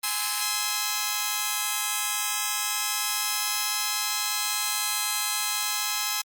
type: chord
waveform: 5% pulse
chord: Ab augmented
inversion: none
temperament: just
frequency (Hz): 830.6 / 1038.3 / 1297.8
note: Ab5 / C6 / E6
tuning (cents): 0 / -14 / -27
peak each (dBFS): -18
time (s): 0.03-6.22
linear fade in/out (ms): 10
effects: Opus 32 kbps